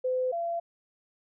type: tone pair in turn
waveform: sine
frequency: 510 / 680.8 Hz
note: C5 / F5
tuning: -44 / -44 cents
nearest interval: perfect fourth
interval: 500 cents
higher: second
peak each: -25 / -28 dBFS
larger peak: first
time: 0.04-0.32 / 0.32-0.6 s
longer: neither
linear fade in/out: 10 ms
effects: none